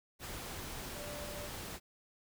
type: tone in noise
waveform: sine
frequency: 587.3 Hz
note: D5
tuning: in tune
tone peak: -46 dBFS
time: 0.94-1.5 s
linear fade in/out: 50 ms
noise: pink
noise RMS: -44 dBFS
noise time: 0.19-1.8 s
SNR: -5 dB
effects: none